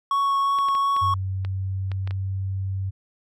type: tone with vibrato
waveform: triangle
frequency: 1108.7 Hz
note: C#6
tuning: in tune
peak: -17 dBFS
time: 0.11-1.14 s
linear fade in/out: 2 ms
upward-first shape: triangle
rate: 2.8 Hz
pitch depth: 9 cents each way
type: clicks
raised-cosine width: 0.3 ms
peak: -21 dBFS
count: 8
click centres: 0.587 / 0.686 / 0.751 / 0.965 / 1.449 / 1.917 / 2.075 / 2.109 s
type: tone with pitch glide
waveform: sine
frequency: 95 to 96.05 Hz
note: F#2 to G2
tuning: +46 to -35 cents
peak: -24 dBFS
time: 1.01-2.91 s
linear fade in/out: 20 ms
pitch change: +19 cents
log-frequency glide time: 1.13-2.29 s
effects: none